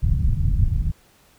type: low-pass noise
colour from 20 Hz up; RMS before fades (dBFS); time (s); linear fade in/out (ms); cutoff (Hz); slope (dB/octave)
pink; -19; 0.02-0.92; 20; 140; 24
effects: pink hiss -56 dBFS RMS until 1.38 s